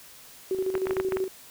sine tone with tremolo, 377.9 Hz, F#4, 37 cents sharp, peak -23 dBFS, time 0.51-1.28 s, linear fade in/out 2 ms, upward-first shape square, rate 13 Hz, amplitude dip 55%
clicks, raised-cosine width 0.5 ms, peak -15 dBFS, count 7, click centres 0.753 / 0.87 / 0.909 / 0.968 / 1 / 1.122 / 1.17 s
effects white hiss -49 dBFS RMS until 1.5 s

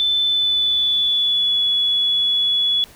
sine tone with pitch glide, 3520 to 3396 Hz, A7 to G#7, 0 to +38 cents, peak -15 dBFS, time 0-2.84 s, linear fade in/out 0 ms, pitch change -62 cents, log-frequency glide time 0.26-1.63 s, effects pink hiss -46 dBFS RMS until 2.95 s

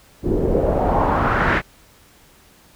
pink noise with low-pass filter sweep, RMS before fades -18 dBFS, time 0.22-1.62 s, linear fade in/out 50 ms, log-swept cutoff 320 to 2000 Hz, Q 2.6, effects pink hiss -51 dBFS RMS until 2.75 s

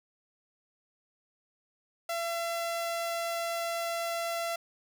sawtooth tone, 676 Hz, E5, 43 cents sharp, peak -27 dBFS, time 2.09-4.56 s, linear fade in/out 5 ms, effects none

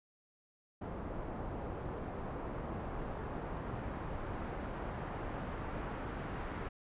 pink noise with low-pass filter sweep, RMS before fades -41 dBFS, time 0.81-6.69 s, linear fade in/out 10 ms, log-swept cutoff 870 to 1500 Hz, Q 0.88, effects resampled to 8000 Hz

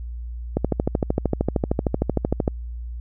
click train, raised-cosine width 2 ms, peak -6 dBFS, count 26, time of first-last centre 0.57-2.478 s, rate 13.1 Hz, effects added 59 Hz sine -29 dBFS peak until 3 s

